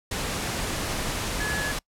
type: tone in noise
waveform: sine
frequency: 1700 Hz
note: G#6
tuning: 40 cents sharp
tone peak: -28 dBFS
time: 1.4-1.72 s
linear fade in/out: 5 ms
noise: pink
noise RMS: -29 dBFS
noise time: 0.11-1.79 s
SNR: -2 dB
effects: noise-tail reverb RT60 0.1 s tail -25 dB re dry + low-pass 11000 Hz 12 dB/octave